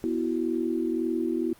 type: chord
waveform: sine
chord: B suspended fourth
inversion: none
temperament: equal with one note detuned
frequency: 246.9 / 329.6 / 371.5 Hz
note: B3 / E4 / F#4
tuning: 0 / 0 / +7 cents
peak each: -30 / -27 / -31 dBFS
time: 0.04-1.53 s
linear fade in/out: 0 ms
effects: pink hiss -55 dBFS RMS until 1.59 s + Opus 48 kbps